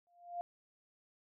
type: tone with exponential growth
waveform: sine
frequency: 698.5 Hz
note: F5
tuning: in tune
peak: -34 dBFS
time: 0.07-0.41 s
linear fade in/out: 0 ms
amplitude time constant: 73 ms
effects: none